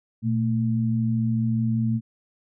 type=tone pair together; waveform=sine; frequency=118.4 / 223.5 Hz; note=A#2 / A3; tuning=+27 / +27 cents; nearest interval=major seventh; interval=1100 cents; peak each=-23 dBFS; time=0.22-2.01 s; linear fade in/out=50 ms; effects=none